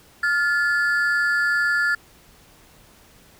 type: ring-modulated tone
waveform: triangle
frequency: 1568 Hz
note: G6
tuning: in tune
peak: -13 dBFS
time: 0.23-1.95 s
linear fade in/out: 5 ms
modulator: 161 Hz
effects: pink hiss -52 dBFS RMS until 3.39 s